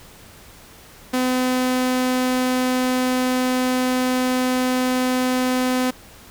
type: tone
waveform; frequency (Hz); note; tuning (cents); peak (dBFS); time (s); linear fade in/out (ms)
sawtooth; 254.1; B3; +49; -14; 1.13-5.91; 10
effects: pink hiss -45 dBFS RMS until 6.3 s